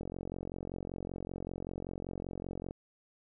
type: click train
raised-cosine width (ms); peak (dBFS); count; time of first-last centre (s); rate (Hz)
2; -26; 123; 0.01-2.709; 45.2
effects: none